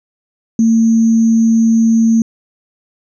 sine tone with sample-and-hold, 226.4 Hz, A3, 50 cents sharp, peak -7 dBFS, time 0.59-2.22 s, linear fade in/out 2 ms, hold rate 6300 Hz, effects resampled to 22050 Hz

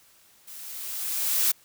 blue noise with level ramp, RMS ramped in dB -43 to -21 dBFS, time 0.47-1.52 s, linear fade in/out 10 ms, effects white hiss -58 dBFS RMS until 1.64 s

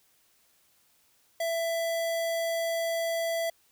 square tone, 665 Hz, E5, 15 cents sharp, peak -28 dBFS, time 1.4-3.5 s, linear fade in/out 5 ms, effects white hiss -66 dBFS RMS until 3.71 s

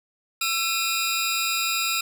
20% pulse tone cluster, 1342 / 2450 / 3798 Hz, E6 / D#7 / A#7, +31 / -27 / +32 cents, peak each -22 dBFS, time 0.41-2.01 s, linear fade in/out 5 ms, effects none

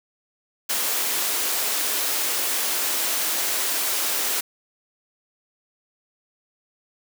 white high-pass noise, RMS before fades -24 dBFS, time 0.69-4.41 s, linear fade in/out 10 ms, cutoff 270 Hz, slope 24 dB/octave, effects none

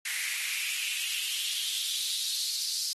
white noise with high-pass filter sweep, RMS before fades -32 dBFS, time 0.05-2.93 s, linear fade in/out 5 ms, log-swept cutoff 2000 to 4800 Hz, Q 4.2, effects AAC 32 kbps

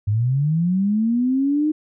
sine linear sweep, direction up, 99 to 311.1 Hz, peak -16 dBFS, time 0.07-1.72 s, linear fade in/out 10 ms, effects none

